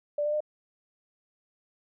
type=tone with pitch steps; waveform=sine; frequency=587.3 / 595.8 / 604.5 Hz; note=D5 / D5 / D5; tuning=0 / +25 / +50 cents; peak=-25 dBFS; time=0.18-0.405 s; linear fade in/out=5 ms; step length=75 ms; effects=none